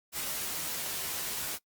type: noise with comb filter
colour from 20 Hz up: white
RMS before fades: -35 dBFS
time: 0.12-1.59 s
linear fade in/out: 50 ms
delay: 13 ms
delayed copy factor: +0.65
effects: noise-tail reverb RT60 0.1 s tail -21 dB re dry + Opus 48 kbps